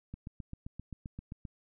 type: click train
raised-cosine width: 5 ms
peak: -29 dBFS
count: 11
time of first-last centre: 0.14-1.452 s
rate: 7.62 Hz
effects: none